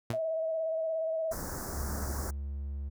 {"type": "tone with exponential decay", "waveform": "sawtooth", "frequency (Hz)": 116.54, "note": "A#2", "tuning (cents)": 0, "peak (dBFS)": -24, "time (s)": [0.1, 0.2], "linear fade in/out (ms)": 5, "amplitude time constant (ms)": 21}
{"type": "tone with vibrato", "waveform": "sine", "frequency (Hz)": 644, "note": "E5", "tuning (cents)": -41, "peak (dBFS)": -29, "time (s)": [0.13, 1.33], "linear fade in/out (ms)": 10, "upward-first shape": "square", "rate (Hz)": 17, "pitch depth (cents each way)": 21}
{"type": "band-stop noise", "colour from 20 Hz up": "pink", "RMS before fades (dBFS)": -38, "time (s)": [1.31, 2.31], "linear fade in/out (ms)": 10, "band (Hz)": [1700, 5200], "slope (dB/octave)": 48}
{"type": "tone", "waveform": "triangle", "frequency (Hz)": 70.1, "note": "C#2", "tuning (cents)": 20, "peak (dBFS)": -32, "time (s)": [1.73, 2.9], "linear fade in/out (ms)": 20}
{"effects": []}